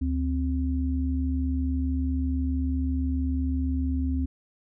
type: tone pair together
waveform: sine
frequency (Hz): 73.83 / 261.6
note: D2 / C4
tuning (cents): +10 / 0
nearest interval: octave + minor seventh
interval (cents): 2190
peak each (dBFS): -25 / -28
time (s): 0.01-4.26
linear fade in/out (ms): 10
effects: none